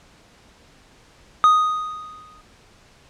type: tone with exponential decay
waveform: triangle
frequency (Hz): 1244.5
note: D#6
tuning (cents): 0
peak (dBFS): -7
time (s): 1.44-2.41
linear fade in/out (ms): 0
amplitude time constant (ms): 210
effects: pink hiss -52 dBFS RMS until 3.09 s + low-pass 7000 Hz 12 dB/octave